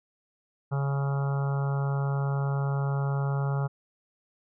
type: harmonic tone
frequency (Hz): 139.2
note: C#3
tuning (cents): +8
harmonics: 1 / 3 / 4 / 5 / 6 / 7 / 8 / 9 / 10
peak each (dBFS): -25 / -39 / -41 / -43 / -40 / -46 / -45 / -43 / -44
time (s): 0.71-3.68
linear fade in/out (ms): 20
effects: none